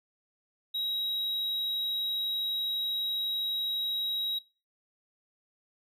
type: tone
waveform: triangle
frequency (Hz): 3833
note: A#7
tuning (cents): +47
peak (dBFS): -28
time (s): 0.74-4.39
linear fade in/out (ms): 10
effects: noise-tail reverb RT60 0.3 s tail -19 dB re dry